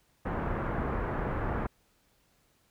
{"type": "low-pass noise", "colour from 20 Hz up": "pink", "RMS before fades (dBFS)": -32, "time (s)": [0.25, 1.67], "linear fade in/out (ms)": 10, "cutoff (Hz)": 1600, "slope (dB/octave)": 24, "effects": ["pink hiss -69 dBFS RMS until 2.7 s"]}